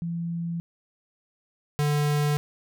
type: tone pair in turn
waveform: sine / square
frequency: 169.1 / 147.35 Hz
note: E3 / D3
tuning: +44 / +6 cents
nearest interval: major second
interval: 238 cents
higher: first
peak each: -27 / -22 dBFS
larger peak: second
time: 0.02-0.6 / 1.79-2.37 s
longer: neither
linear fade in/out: 0 ms
effects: none